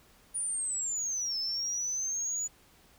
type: linear two-way sweep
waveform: sine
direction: down then up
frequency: 9610 to 5200 to 6950 Hz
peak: -29 dBFS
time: 0.34-2.48 s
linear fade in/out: 20 ms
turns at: 1.38 s
effects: tanh soft clip ceiling -27 dBFS + pink hiss -61 dBFS RMS until 2.98 s